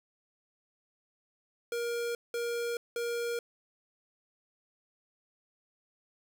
square tone bursts, 471.9 Hz, A#4, 21 cents sharp, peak -32 dBFS, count 3, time 1.72-3.39 s, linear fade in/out 2 ms, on 430 ms, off 190 ms, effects none

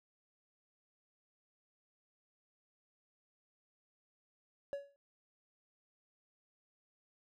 triangle tone with exponential decay, 563 Hz, C#5, 27 cents sharp, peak -32 dBFS, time 4.73-4.96 s, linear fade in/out 0 ms, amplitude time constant 48 ms, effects none

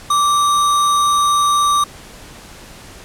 sine tone with sample-and-hold, 1168 Hz, D6, 10 cents flat, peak -11 dBFS, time 0.1-1.84 s, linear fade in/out 5 ms, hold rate 4900 Hz, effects pink hiss -38 dBFS RMS until 3.04 s + low-pass 11000 Hz 12 dB/octave

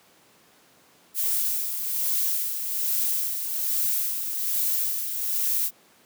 violet noise with tremolo, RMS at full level -24 dBFS, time 1.14-5.71 s, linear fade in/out 50 ms, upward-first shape sine, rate 1.2 Hz, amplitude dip 50%, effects pink hiss -57 dBFS RMS until 6.05 s + high-pass 200 Hz 12 dB/octave

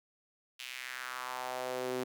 sawtooth tone with high-pass filter sweep, 127.2 Hz, C3, 48 cents flat, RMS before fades -39 dBFS, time 0.59-2.04 s, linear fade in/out 10 ms, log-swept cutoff 2900 to 320 Hz, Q 2.5, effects none

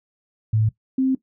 sine tone pair in turn, 109.3 / 262.9 Hz, A2 / C4, -11 / +8 cents, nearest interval octave + minor third, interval 1519 cents, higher second, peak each -16 dBFS, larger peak neither, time 0.53-0.69 / 0.98-1.15 s, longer second, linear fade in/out 5 ms, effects noise-tail reverb RT60 0.1 s tail -17 dB re dry

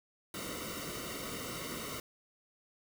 pink noise with comb filter, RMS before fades -41 dBFS, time 0.34-2 s, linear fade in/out 2 ms, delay 1.2 ms, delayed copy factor -0.85, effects none

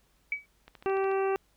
sine tone with exponential decay, 2280 Hz, C#7, 48 cents sharp, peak -24 dBFS, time 0.32-0.46 s, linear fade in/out 2 ms, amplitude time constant 30 ms
click train, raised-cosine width 0.3 ms, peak -32 dBFS, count 7, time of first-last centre 0.68-1.115 s, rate 13.8 Hz
harmonic tone, 387.7 Hz, G4, 19 cents flat, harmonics 1 / 2 / 3 / 4 / 5 / 6 / 7, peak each -26 / -33 / -37 / -42 / -46 / -47 / -43 dBFS, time 0.86-1.36 s, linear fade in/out 0 ms
effects added 50 Hz sine -69 dBFS peak until 1.56 s + pink hiss -69 dBFS RMS until 1.56 s

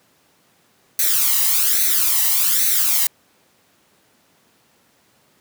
blue noise with flanger, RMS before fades -17 dBFS, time 0.99-3.07 s, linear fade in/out 2 ms, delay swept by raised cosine 0.49 to 1.03 ms, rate 1.2 Hz, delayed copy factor +0.7, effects pink hiss -58 dBFS RMS until 5.4 s + high-pass 150 Hz 12 dB/octave

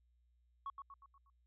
sine tone with echo, 1108 Hz, C#6, 1 cent flat, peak -39 dBFS, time 0.66-0.7 s, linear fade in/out 2 ms, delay 120 ms, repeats 5, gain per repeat -6 dB, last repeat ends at 1.3 s, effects tanh soft clip ceiling -37 dBFS + added 60 Hz sine -70 dBFS peak until 1.46 s

